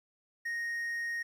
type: tone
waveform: triangle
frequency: 1864.7 Hz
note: A#6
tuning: in tune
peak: -31 dBFS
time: 0.45-1.23 s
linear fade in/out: 10 ms
effects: 11-bit